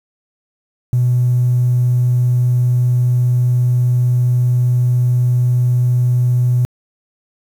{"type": "tone", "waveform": "triangle", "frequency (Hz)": 123.4, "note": "B2", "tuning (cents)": -1, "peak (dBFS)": -7, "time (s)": [0.93, 6.65], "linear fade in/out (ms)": 0, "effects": ["tanh soft clip ceiling -8 dBFS", "7-bit"]}